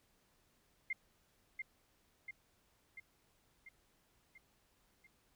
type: tone with echo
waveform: sine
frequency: 2100 Hz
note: C7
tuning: 6 cents sharp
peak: -35 dBFS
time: 0.9-0.93 s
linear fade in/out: 5 ms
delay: 690 ms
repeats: 6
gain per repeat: -4 dB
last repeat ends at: 5.07 s
effects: pink hiss -74 dBFS RMS until 5.35 s